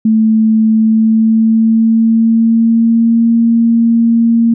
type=tone with pitch glide; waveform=sine; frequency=220 to 230.8 Hz; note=A3 to A#3; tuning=0 to -17 cents; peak=-6 dBFS; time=0.05-4.54 s; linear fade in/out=5 ms; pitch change=+83 cents; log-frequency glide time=0.71-3.3 s; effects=none